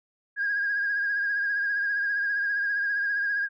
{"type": "tone with vibrato", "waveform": "sine", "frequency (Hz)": 1633, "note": "G#6", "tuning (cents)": -30, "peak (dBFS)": -23, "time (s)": [0.36, 3.49], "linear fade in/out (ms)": 50, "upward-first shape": "sine", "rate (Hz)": 15, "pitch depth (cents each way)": 39, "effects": ["tanh soft clip ceiling -19 dBFS"]}